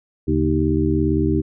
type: harmonic tone with a mistuned harmonic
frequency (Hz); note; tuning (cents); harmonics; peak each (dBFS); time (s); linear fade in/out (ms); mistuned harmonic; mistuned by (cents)
77.78; D#2; 0; 1 / 2 / 3 / 4 / 5; -22 / -23 / -24 / -20 / -23; 0.27-1.42; 20; 2; -140
effects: none